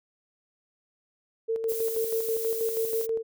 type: tone with tremolo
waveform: sine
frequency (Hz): 450.8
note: A4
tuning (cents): +42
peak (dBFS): -24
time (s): 1.48-3.23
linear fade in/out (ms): 20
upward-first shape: square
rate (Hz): 6.2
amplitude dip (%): 50
type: noise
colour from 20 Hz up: violet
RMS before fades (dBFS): -35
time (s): 1.68-3.07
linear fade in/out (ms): 20
effects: none